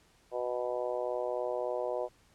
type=harmonic tone; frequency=123.47 Hz; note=B2; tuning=in tune; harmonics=3 / 4 / 5 / 6 / 7 / 8; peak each=-39 / -35 / -35 / -42 / -45 / -45 dBFS; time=0.31-2.09 s; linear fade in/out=50 ms; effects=pink hiss -65 dBFS RMS until 2.34 s + low-pass 10000 Hz 12 dB/octave